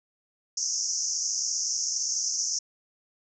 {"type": "band-pass noise", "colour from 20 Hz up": "white", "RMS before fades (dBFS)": -29, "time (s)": [0.57, 2.59], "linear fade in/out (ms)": 5, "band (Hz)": [5300, 6600], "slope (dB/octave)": 96, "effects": []}